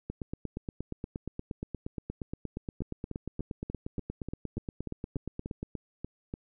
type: two click trains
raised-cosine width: 3 ms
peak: -22 / -23 dBFS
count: 48 / 13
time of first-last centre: 0.1-5.629 / 2.82-6.339 s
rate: 8.5 / 3.41 Hz
effects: none